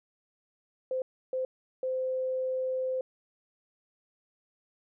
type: tone bursts at uneven times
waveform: sine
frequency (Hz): 517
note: C5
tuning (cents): -21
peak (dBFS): -28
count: 3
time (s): 0.91-1.02 / 1.33-1.45 / 1.83-3.01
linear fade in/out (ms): 2
effects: none